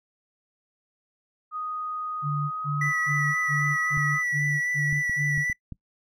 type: tone with pitch glide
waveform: sine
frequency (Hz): 1244.5 to 1264.8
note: D#6 to D#6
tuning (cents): 0 to +28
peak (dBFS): -29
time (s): 1.51-4.24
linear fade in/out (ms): 50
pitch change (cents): +28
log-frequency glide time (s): 2.4-2.73
type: tone bursts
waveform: sine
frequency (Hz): 146.1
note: D3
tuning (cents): -9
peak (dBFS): -25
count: 8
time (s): 2.22-5.45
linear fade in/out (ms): 50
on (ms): 290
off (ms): 130
type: tone with vibrato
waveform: triangle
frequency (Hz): 1960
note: B6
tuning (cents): -14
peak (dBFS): -23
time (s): 2.81-5.53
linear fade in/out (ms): 5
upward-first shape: sine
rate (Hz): 3.8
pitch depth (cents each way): 17
type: clicks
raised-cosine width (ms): 5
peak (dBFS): -24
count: 6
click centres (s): 3.974 / 4.928 / 5.096 / 5.378 / 5.499 / 5.723
effects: noise-tail reverb RT60 0.1 s tail -22 dB re dry